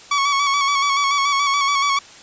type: tone with vibrato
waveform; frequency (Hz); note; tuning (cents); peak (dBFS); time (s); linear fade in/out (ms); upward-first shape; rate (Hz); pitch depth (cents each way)
sawtooth; 1123; C#6; +22; -12; 0.11-1.99; 5; square; 7; 31
effects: white hiss -42 dBFS RMS until 2.22 s + resampled to 16000 Hz